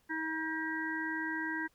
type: harmonic tone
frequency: 318.5 Hz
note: D#4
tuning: 41 cents sharp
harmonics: 1 / 3 / 5 / 6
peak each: -38 / -42 / -37 / -40 dBFS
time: 0.09-1.68 s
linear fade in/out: 20 ms
effects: pink hiss -71 dBFS RMS until 1.74 s